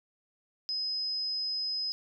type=tone; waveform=sine; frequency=5060 Hz; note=D#8; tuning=28 cents sharp; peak=-30 dBFS; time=0.69-1.92 s; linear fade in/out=0 ms; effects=none